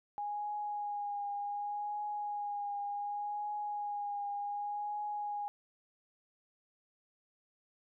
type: tone with vibrato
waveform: sine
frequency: 823 Hz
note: G#5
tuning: 16 cents flat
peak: -35 dBFS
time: 0.18-5.48 s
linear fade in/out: 0 ms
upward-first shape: triangle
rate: 0.67 Hz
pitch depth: 24 cents each way
effects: none